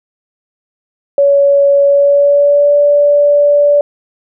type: tone with pitch glide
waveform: sine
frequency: 563 to 579.8 Hz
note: C#5 to D5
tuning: +27 to -22 cents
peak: -5 dBFS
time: 1.18-3.81 s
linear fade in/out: 2 ms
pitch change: +51 cents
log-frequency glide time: 1.82-2.76 s
effects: none